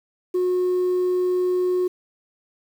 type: tone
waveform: sine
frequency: 363.3 Hz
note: F#4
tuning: 32 cents flat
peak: -16 dBFS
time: 0.34-1.88 s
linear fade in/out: 10 ms
effects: tanh soft clip ceiling -17 dBFS + 8-bit